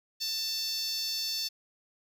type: tone with high-pass filter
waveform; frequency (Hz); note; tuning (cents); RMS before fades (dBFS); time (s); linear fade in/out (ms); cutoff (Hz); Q
10% pulse; 890; A5; +20; -33; 0.2-1.49; 20; 4600; 3.4
effects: none